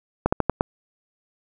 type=slowing click train; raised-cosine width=1 ms; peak=-4 dBFS; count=5; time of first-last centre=0.26-0.609 s; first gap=65 ms; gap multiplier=1.2; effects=none